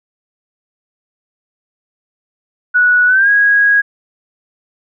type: tone with pitch glide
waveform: sine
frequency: 1470 to 1650 Hz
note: F#6 to G#6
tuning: -12 to -12 cents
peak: -7 dBFS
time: 2.74-3.82 s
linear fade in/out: 20 ms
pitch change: +200 cents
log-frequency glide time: 3.07-3.3 s
effects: none